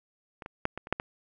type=clicks; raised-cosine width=0.5 ms; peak=-26 / -24 / -11 / -21 / -27 / -9 / -17 dBFS; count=7; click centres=0.422 / 0.461 / 0.654 / 0.776 / 0.871 / 0.926 / 0.999 s; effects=none